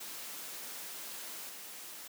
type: noise with level steps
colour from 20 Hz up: white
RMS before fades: -44 / -47 dBFS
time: 0-2.08 s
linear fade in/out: 10 ms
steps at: 1.49 s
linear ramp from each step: 2 ms
effects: high-pass 200 Hz 12 dB/octave